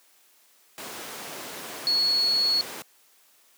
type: tone in noise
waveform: sine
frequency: 4362 Hz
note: C#8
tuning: 29 cents flat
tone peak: -20 dBFS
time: 1.87-2.61 s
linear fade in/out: 0 ms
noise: pink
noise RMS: -36 dBFS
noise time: 0.78-2.82 s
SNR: +13 dB
effects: white hiss -60 dBFS RMS until 3.57 s + high-pass 300 Hz 12 dB/octave